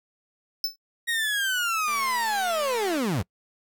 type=tone with exponential decay; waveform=square; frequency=5274 Hz; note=E8; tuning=in tune; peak=-20 dBFS; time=0.64-0.76 s; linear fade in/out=2 ms; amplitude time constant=26 ms
type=linear sweep; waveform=30% pulse; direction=down; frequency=1894 to 76 Hz; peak=-21 dBFS; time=1.07-3.23 s; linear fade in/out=20 ms
type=click train; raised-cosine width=0.3 ms; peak=-25 dBFS; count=246; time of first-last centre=1.88-2.979 s; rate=223 Hz
effects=noise-tail reverb RT60 0.1 s tail -26 dB re dry